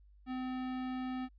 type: tone with hard clipping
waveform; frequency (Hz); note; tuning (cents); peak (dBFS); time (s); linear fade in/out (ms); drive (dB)
sine; 256.2; C4; -36; -38; 0.26-1.29; 50; 18
effects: added 50 Hz sine -58 dBFS peak until 1.38 s + resampled to 11025 Hz